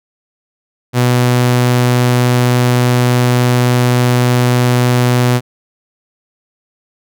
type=tone; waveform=sawtooth; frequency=123.47 Hz; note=B2; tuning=in tune; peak=-5 dBFS; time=0.93-5.41 s; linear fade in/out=50 ms; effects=none